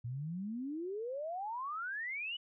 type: exponential sweep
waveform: sine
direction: up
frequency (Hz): 114.2 to 3006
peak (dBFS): -37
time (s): 0.04-2.37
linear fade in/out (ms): 10
effects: none